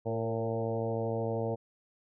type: harmonic tone with a mistuned harmonic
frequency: 112.9 Hz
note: A2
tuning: 45 cents sharp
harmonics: 1 / 2 / 3 / 4 / 5 / 6 / 7 / 8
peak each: -35 / -39 / -41 / -34 / -37 / -41 / -44 / -47 dBFS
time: 0.05-1.56 s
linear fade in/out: 20 ms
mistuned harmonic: 4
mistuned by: +25 cents
effects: none